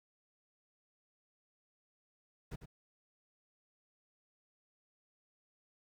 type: noise with echo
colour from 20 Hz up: brown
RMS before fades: -43 dBFS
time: 2.51-2.56 s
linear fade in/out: 10 ms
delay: 99 ms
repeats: 1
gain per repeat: -9 dB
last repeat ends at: 2.659 s
effects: none